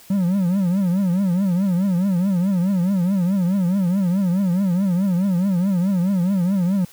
triangle tone with vibrato, 186 Hz, F#3, 9 cents sharp, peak -14 dBFS, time 0.1-6.85 s, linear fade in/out 5 ms, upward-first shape triangle, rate 4.7 Hz, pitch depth 170 cents each way, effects white hiss -47 dBFS RMS until 6.92 s

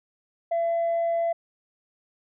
sine tone, 674 Hz, E5, 38 cents sharp, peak -20 dBFS, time 0.51-1.33 s, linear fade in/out 10 ms, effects tanh soft clip ceiling -20 dBFS

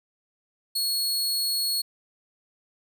sawtooth tone, 4340 Hz, C#8, 37 cents flat, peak -21 dBFS, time 0.75-1.82 s, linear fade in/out 10 ms, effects none

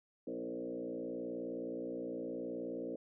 sine tone with frequency modulation, 392 Hz, G4, in tune, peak -38 dBFS, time 0.27-2.96 s, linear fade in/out 5 ms, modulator 59.2 Hz, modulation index 2.7, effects none

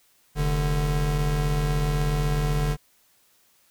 square tone pair together, 43.83 / 147.7 Hz, F1 / D3, +7 / +10 cents, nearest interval octave + major sixth, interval 2103 cents, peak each -25 dBFS, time 0.35-2.77 s, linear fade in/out 50 ms, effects white hiss -62 dBFS RMS until 3.7 s

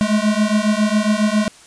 square beating tone pair, 208.6 / 215.9 Hz, G#3 / A3, +8 / -33 cents, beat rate 7.3 Hz, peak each -18 dBFS, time 0.01-1.48 s, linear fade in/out 0 ms, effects white hiss -45 dBFS RMS until 1.66 s + resampled to 22050 Hz

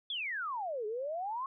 sine exponential two-way sweep, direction down then up, 3520 to 411.5 to 1103 Hz, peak -34 dBFS, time 0.1-1.46 s, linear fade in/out 2 ms, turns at 0.86 s, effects none

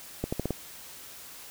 accelerating click train, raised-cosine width 2 ms, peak -15 dBFS, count 5, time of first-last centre 0.24-0.507 s, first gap 85 ms, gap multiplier 0.84, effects white hiss -46 dBFS RMS until 1.5 s

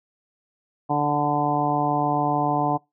harmonic tone with a mistuned harmonic, 146.83 Hz, D3, in tune, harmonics 1 / 2 / 3 / 4 / 5 / 6 / 7, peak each -28 / -26 / -32 / -31 / -23 / -27 / -29 dBFS, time 0.89-2.78 s, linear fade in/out 20 ms, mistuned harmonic 7, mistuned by -15 cents, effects noise-tail reverb RT60 0.2 s tail -24 dB re dry

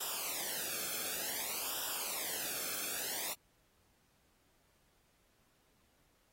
white noise with flanger, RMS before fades -39 dBFS, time 0-3.34 s, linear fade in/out 10 ms, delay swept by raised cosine 0.46 to 1.05 ms, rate 0.55 Hz, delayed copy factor -0.85, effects pink hiss -73 dBFS RMS until 6.32 s + AAC 48 kbps

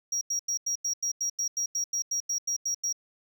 triangle tone bursts, 5670 Hz, F8, 25 cents sharp, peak -25 dBFS, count 16, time 0.12-2.927 s, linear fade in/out 5 ms, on 92 ms, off 89 ms, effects none

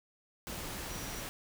sine tone in noise, 5810 Hz, F#8, 32 cents flat, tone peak -49 dBFS, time 0.9-1.21 s, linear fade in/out 0 ms, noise pink, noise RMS -41 dBFS, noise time 0.47-1.29 s, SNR -11 dB, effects none

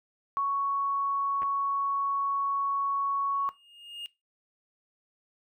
sine tone, 1112 Hz, C#6, 5 cents sharp, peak -25 dBFS, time 0.37-3.49 s, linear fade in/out 0 ms
clicks, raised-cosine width 0.5 ms, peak -27 dBFS, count 2, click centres 1.42 / 1.431 s
triangle tone with exponential growth, 2839 Hz, F7, 28 cents sharp, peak -33 dBFS, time 3.32-4.06 s, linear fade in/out 0 ms, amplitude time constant 160 ms
effects noise-tail reverb RT60 0.2 s tail -17 dB re dry

